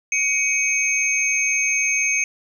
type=tone cluster; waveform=sine; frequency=2253 / 2529 / 6370 Hz; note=C#7 / D#7 / G8; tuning=+28 / +28 / +27 cents; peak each=-22 dBFS; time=0.12-2.24 s; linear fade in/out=2 ms; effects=8-bit